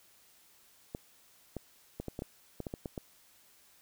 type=clicks; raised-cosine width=2 ms; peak=-24 dBFS; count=11; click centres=0.949 / 1.567 / 2 / 2.083 / 2.191 / 2.221 / 2.603 / 2.668 / 2.739 / 2.858 / 2.978 s; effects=white hiss -63 dBFS RMS until 3.81 s